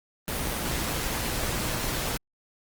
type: noise with amplitude modulation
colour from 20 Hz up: pink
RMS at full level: -28 dBFS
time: 0.28-2.17 s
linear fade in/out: 0 ms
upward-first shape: sine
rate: 116 Hz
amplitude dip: 30%
effects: Opus 24 kbps